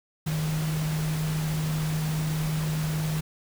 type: tone in noise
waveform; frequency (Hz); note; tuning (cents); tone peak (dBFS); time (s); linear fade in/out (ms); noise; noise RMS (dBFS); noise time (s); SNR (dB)
sine; 155.56; D#3; 0; -25; 0.26-3.21; 10; pink; -36; 0.26-3.21; +8
effects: none